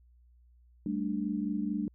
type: chord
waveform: sine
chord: G suspended second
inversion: none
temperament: just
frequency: 196 / 220.5 / 294 Hz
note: G3 / A3 / D4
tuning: 0 / +4 / +2 cents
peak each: -34 dBFS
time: 0.86-1.88 s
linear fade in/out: 2 ms
effects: added 60 Hz sine -58 dBFS peak until 1.94 s